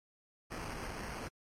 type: noise with sample-and-hold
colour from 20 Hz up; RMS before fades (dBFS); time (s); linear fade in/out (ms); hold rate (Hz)
pink; -42; 0.5-1.29; 20; 3675
effects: low-pass 11000 Hz 12 dB/octave + MP3 64 kbps